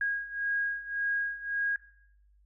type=beating tone pair; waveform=sine; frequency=1637 / 1638.8 Hz; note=G#6 / G#6; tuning=-25 / -24 cents; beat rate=1.8 Hz; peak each=-34 / -31 dBFS; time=0.01-1.76 s; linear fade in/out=2 ms; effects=noise-tail reverb RT60 0.7 s tail -17 dB re dry + added 50 Hz sine -60 dBFS peak until 2.45 s